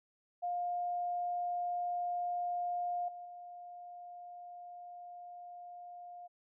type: tone with level steps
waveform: sine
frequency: 707 Hz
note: F5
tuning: 21 cents sharp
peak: -33 / -44 / -46 dBFS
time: 0.42-6.28 s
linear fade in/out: 20 ms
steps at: 3.08 / 3.25 s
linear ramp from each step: 5 ms
effects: none